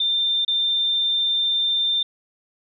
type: tone with dropouts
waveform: sine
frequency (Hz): 3588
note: A7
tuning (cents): +33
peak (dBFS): -18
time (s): 0-2.03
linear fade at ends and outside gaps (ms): 5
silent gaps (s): 0.449-0.479
effects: none